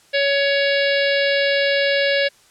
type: harmonic tone with a mistuned harmonic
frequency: 560 Hz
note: C#5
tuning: 18 cents sharp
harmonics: 1 / 3 / 4 / 5 / 6 / 7 / 8 / 9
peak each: -18 / -22 / -25 / -26 / -30 / -28 / -31 / -32 dBFS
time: 0.13-2.29 s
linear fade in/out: 20 ms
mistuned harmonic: 8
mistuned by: -24 cents
effects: white hiss -53 dBFS RMS until 2.5 s + low-pass 9000 Hz 12 dB/octave